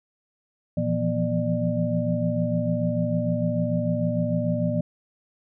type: tone cluster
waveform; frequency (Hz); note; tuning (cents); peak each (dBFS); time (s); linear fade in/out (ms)
sine; 116 / 166.9 / 173.6 / 241.5 / 595; A#2 / E3 / F3 / B3 / D5; -8 / +22 / -10 / -39 / +22; -28; 0.77-4.81; 5
effects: none